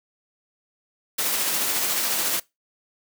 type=noise with tremolo; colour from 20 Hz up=white; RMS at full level=-23 dBFS; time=1.18-2.4 s; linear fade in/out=10 ms; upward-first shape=sine; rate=14 Hz; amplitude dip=25%; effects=noise-tail reverb RT60 0.2 s tail -22 dB re dry + high-pass 200 Hz 12 dB/octave